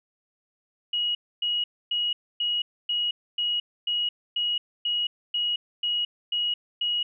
sine tone bursts, 2900 Hz, F#7, 35 cents flat, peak -23 dBFS, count 13, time 0.93-7.03 s, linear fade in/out 5 ms, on 220 ms, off 270 ms, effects none

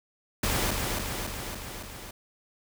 pink noise with echo, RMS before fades -27 dBFS, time 0.43-0.71 s, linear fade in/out 5 ms, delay 280 ms, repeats 5, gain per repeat -3 dB, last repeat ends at 2.11 s, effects none

